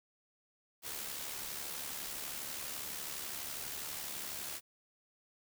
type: noise with amplitude modulation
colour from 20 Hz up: white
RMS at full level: -40 dBFS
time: 0.82-4.61 s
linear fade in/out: 50 ms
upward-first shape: sine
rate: 72.1 Hz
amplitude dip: 45%
effects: none